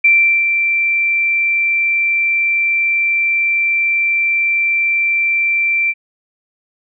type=tone with ADSR envelope; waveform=sine; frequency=2349 Hz; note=D7; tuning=in tune; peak=-6 dBFS; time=0.04-5.94 s; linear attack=8 ms; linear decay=390 ms; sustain=-6 dB; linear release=44 ms; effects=none